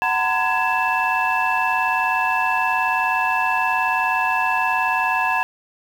sine tone cluster, 749 / 912 / 1011 / 1675 / 2653 Hz, F#5 / A#5 / B5 / G#6 / E7, +21 / -38 / +40 / +14 / +10 cents, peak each -23 dBFS, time 0.02-5.43 s, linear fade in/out 0 ms, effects tanh soft clip ceiling -9 dBFS + 7-bit

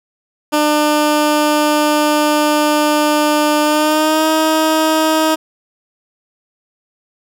15% pulse tone with pitch glide, 300 to 315.6 Hz, D4 to D#4, +37 to +25 cents, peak -5 dBFS, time 0.52-5.36 s, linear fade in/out 20 ms, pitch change +88 cents, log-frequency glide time 3.63-4.27 s, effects none

